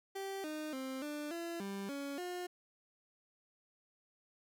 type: tone with pitch steps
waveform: 30% pulse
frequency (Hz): 389.6 / 307.2 / 263.2 / 296.5 / 338.3 / 197.4 / 280.6 / 357.8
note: G4 / D#4 / C4 / D4 / E4 / G3 / C#4 / F4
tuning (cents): -11 / -22 / +10 / +17 / +45 / +12 / +21 / +42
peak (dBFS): -37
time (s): 0.15-2.47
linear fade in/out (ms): 10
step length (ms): 290
effects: none